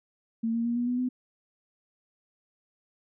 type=tone with pitch steps; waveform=sine; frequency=227 / 231.8 / 236.6 / 241.6 / 246.7 / 251.9 Hz; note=A#3 / A#3 / A#3 / B3 / B3 / B3; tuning=-46 / -10 / +26 / -38 / -2 / +34 cents; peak=-25 dBFS; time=0.43-1.09 s; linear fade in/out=10 ms; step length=110 ms; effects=none